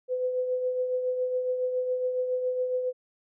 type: tone with tremolo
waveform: sine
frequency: 505 Hz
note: B4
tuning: 39 cents sharp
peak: -23 dBFS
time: 0.08-2.93 s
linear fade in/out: 50 ms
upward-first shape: triangle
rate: 7.2 Hz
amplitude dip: 50%
effects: none